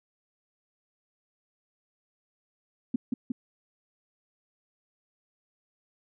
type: tone with echo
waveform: sine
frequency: 246 Hz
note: B3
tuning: 7 cents flat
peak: -22 dBFS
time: 2.94-2.96 s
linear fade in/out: 5 ms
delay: 180 ms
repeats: 2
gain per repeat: -2 dB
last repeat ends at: 3.32 s
effects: none